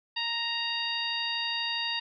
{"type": "harmonic tone", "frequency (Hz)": 932.3, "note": "A#5", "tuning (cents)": 0, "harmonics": [1, 2, 3, 4, 5], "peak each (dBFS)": [-38, -36, -33, -34, -36], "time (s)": [0.16, 2], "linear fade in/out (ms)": 10, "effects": []}